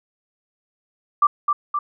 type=tone with echo; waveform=sine; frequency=1174.7 Hz; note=D6; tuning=in tune; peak=-11 dBFS; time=1.22-1.27 s; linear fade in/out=5 ms; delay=260 ms; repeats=2; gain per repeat=-4 dB; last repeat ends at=1.79 s; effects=none